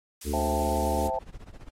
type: noise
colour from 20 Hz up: blue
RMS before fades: -38 dBFS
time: 0.21-1.08 s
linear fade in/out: 5 ms
type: harmonic tone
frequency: 73.42 Hz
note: D2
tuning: in tune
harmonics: 1 / 3 / 4 / 5 / 6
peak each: -29 / -34 / -35 / -36 / -37 dBFS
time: 0.24-1.11 s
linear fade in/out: 50 ms
type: chord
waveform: sine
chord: A minor seventh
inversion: first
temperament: equal with one note detuned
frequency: 523.3 / 659.3 / 784 / 883.6 Hz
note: C5 / E5 / G5 / A5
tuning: 0 / 0 / 0 / +7 cents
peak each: -32 dBFS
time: 0.33-1.19 s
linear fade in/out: 5 ms
type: noise with tremolo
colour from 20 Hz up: brown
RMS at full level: -40 dBFS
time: 1.07-1.69 s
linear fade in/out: 5 ms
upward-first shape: sine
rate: 15 Hz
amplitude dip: 90%
effects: low-pass 11000 Hz 12 dB/octave + AAC 48 kbps